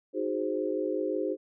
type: chord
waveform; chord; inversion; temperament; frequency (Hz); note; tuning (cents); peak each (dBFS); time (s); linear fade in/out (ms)
sine; Ab dominant seventh; second; equal; 311.1 / 370 / 415.3 / 523.3; Eb4 / Gb4 / Ab4 / C5; 0 / 0 / 0 / 0; -33; 0.13-1.37; 50
effects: none